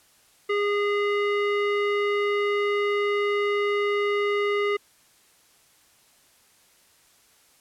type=tone with low-pass filter; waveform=square; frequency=409.8 Hz; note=G#4; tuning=23 cents flat; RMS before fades=-24 dBFS; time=0.49-4.77 s; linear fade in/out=10 ms; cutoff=2300 Hz; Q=2.1; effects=white hiss -59 dBFS RMS until 7.6 s + low-pass 12000 Hz 12 dB/octave